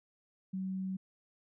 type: tone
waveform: sine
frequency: 189.1 Hz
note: F#3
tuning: 38 cents sharp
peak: -34 dBFS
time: 0.53-0.97 s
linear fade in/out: 10 ms
effects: none